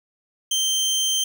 25% pulse tone, 3133 Hz, G7, 2 cents flat, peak -16 dBFS, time 0.51-1.24 s, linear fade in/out 5 ms, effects none

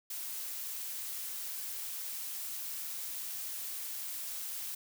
blue noise, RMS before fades -40 dBFS, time 0.1-4.75 s, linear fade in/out 5 ms, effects none

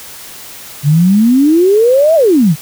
sine exponential two-way sweep, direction up then down, 138.59 to 672 to 138.59 Hz, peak -5 dBFS, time 0.83-2.56 s, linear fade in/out 50 ms, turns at 2.15 s, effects white hiss -31 dBFS RMS until 2.61 s

